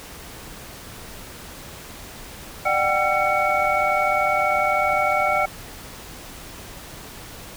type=tone cluster; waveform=sine; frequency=599 / 741 / 781 / 1354 / 2233 Hz; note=D5 / F#5 / G5 / E6 / C#7; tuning=+34 / +2 / -7 / +46 / +12 cents; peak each=-24 dBFS; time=2.65-5.46 s; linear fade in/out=10 ms; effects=pink hiss -39 dBFS RMS until 7.56 s